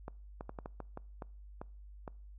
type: clicks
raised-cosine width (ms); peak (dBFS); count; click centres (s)
1; -28; 10; 0.081 / 0.409 / 0.494 / 0.588 / 0.659 / 0.803 / 0.974 / 1.222 / 1.615 / 2.078
effects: noise-tail reverb RT60 0.5 s tail -25 dB re dry + added 50 Hz sine -49 dBFS peak until 2.38 s